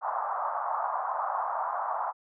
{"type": "band-pass noise", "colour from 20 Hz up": "white", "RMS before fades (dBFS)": -31, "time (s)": [0.01, 2.13], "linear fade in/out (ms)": 50, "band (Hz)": [670, 1200], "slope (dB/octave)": 48, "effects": []}